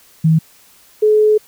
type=tone pair in turn; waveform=sine; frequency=160 / 427.1 Hz; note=D#3 / G#4; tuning=+49 / +48 cents; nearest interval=octave + perfect fourth; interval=1699 cents; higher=second; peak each=-8 dBFS; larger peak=neither; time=0.24-0.39 / 1.02-1.38 s; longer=second; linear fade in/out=10 ms; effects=white hiss -48 dBFS RMS until 1.47 s